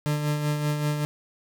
40% pulse tone with tremolo, 148.8 Hz, D3, 23 cents sharp, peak -21 dBFS, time 0.06-1.05 s, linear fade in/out 0 ms, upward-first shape sine, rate 5.2 Hz, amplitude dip 45%, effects none

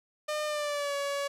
sawtooth tone with pitch glide, 605 to 564.5 Hz, D#5 to C#5, -49 to +31 cents, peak -26 dBFS, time 0.28-1.28 s, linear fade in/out 10 ms, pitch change -120 cents, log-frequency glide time 0.46-0.95 s, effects low-pass 10000 Hz 12 dB/octave + 11-bit

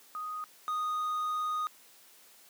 sine / triangle tone pair in turn, 1244.5 / 1239.6 Hz, D#6 / D#6, 0 / -7 cents, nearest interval unison, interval 7 cents, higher first, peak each -35 / -28 dBFS, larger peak second, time 0.15-0.44 / 0.68-1.67 s, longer second, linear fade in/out 0 ms, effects white hiss -58 dBFS RMS until 2.49 s + high-pass 200 Hz 12 dB/octave

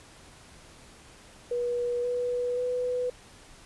sine tone with pitch steps, 484.1 / 490.3 / 496.6 Hz, B4 / B4 / B4, -35 / -13 / +9 cents, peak -26 dBFS, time 1.51-3.1 s, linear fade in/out 5 ms, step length 530 ms, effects pink hiss -52 dBFS RMS until 3.65 s + resampled to 24000 Hz

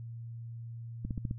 clicks, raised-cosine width 5 ms, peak -22 dBFS, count 5, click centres 1.05 / 1.108 / 1.178 / 1.252 / 1.311 s, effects added 116 Hz sine -40 dBFS peak until 1.38 s

